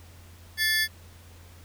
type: tone cluster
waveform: square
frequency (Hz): 1755 / 2122 / 3410 / 4651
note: A6 / C7 / G#7 / D8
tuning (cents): -5 / +24 / +45 / -18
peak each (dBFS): -25 / -33 / -31 / -30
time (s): 0.57-0.88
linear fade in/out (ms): 50
effects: added 86 Hz sine -48 dBFS peak until 1.64 s + pink hiss -54 dBFS RMS until 1.64 s